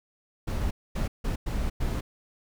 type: noise bursts at uneven times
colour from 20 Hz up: brown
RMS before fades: -28 dBFS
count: 5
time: 0.47-0.71 / 0.95-1.08 / 1.24-1.36 / 1.46-1.7 / 1.8-2.01 s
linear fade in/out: 10 ms
effects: none